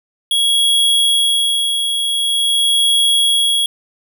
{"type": "tone with tremolo", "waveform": "square", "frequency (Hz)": 3322, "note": "G#7", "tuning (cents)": 0, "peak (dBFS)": -11, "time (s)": [0.31, 3.66], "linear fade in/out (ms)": 2, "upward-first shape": "sine", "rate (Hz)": 0.46, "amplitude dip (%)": 45, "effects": []}